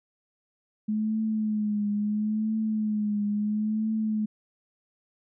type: tone with vibrato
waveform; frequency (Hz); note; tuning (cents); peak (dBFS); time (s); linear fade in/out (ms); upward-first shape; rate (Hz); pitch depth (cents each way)
sine; 212.7; G#3; +42; -24; 0.88-4.26; 10; triangle; 0.74; 60
effects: none